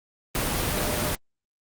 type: tone in noise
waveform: sine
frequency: 602 Hz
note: D5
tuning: 43 cents sharp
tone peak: -34 dBFS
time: 0.72-1.13 s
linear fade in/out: 0 ms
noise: pink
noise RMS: -26 dBFS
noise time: 0.35-1.15 s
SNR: -11 dB
effects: Opus 24 kbps